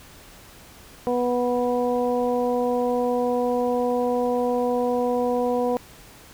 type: harmonic tone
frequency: 245.5 Hz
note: B3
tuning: 10 cents flat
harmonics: 1 / 2 / 3 / 4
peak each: -26 / -22 / -28 / -32 dBFS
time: 1.07-5.77 s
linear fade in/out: 0 ms
effects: pink hiss -47 dBFS RMS until 6.33 s